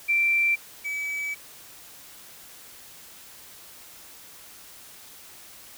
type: tone pair in turn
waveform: sine / triangle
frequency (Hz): 2349 / 2289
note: D7 / D7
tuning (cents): 0 / -45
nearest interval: unison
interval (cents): 45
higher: first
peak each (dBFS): -19 / -26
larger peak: first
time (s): 0.08-0.56 / 0.84-1.35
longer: second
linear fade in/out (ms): 20
effects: white hiss -47 dBFS RMS until 5.77 s